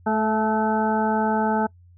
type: harmonic tone with a mistuned harmonic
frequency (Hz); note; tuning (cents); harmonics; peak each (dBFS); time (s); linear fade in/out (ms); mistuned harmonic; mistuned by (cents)
217.2; A3; -22; 1 / 2 / 3 / 4 / 6 / 7; -23 / -27 / -28 / -23 / -33 / -32; 0.06-1.67; 10; 3; +28
effects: noise-tail reverb RT60 0.1 s tail -25 dB re dry + added 88 Hz sine -48 dBFS peak until 1.97 s